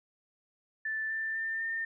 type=tone with pitch steps; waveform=sine; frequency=1760 / 1777.4 / 1794.9 / 1812.6 Hz; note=A6 / A6 / A6 / A#6; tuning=0 / +17 / +34 / -49 cents; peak=-31 dBFS; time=0.85-1.85 s; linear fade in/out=5 ms; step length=250 ms; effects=none

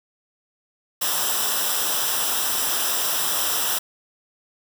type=noise with comb filter; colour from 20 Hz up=white; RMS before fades=-23 dBFS; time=1.01-3.79 s; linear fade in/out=10 ms; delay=0.45 ms; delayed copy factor=-0.7; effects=none

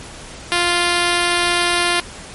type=tone; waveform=5% pulse; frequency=349.2 Hz; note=F4; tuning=in tune; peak=-3 dBFS; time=0.52-2 s; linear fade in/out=0 ms; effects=pink hiss -35 dBFS RMS until 2.34 s + MP3 48 kbps

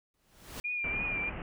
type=noise with exponential growth; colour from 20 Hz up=pink; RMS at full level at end=-39 dBFS; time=0.14-0.6 s; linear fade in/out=1 ms; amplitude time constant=99 ms
type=tone with vibrato; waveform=sine; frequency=2407 Hz; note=D7; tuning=42 cents sharp; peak=-31 dBFS; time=0.64-1.3 s; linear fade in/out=10 ms; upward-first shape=triangle; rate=3.1 Hz; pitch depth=50 cents each way
type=low-pass noise; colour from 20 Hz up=pink; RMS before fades=-40 dBFS; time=0.84-1.42 s; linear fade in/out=2 ms; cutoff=2900 Hz; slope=96 dB/octave
effects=none

